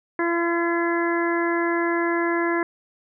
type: harmonic tone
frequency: 340 Hz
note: F4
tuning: 46 cents flat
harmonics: 1 / 2 / 3 / 4 / 5 / 6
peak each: -22 / -30 / -28 / -33 / -28 / -32 dBFS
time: 0.19-2.63 s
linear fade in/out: 2 ms
effects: none